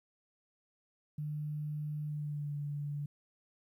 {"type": "tone with pitch glide", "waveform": "sine", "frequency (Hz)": [150, 145.31], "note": ["D3", "D3"], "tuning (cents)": [37, -18], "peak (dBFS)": -35, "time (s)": [1.18, 3.06], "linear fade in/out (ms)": 5, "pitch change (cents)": -55, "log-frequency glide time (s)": [2.08, 2.55], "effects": ["12-bit"]}